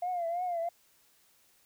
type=tone with vibrato; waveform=sine; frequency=698 Hz; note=F5; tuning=1 cent flat; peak=-29 dBFS; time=0.02-0.69 s; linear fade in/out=5 ms; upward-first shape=triangle; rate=3 Hz; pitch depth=97 cents each way; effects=tanh soft clip ceiling -26 dBFS + white hiss -66 dBFS RMS until 1.65 s